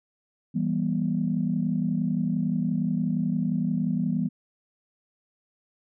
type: chord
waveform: sine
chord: E minor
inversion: none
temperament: equal with one note detuned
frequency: 164.81 / 196 / 242 Hz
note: E3 / G3 / B3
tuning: 0 / 0 / -35 cents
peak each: -27 dBFS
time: 0.54-4.29 s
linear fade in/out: 20 ms
effects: tanh soft clip ceiling -13 dBFS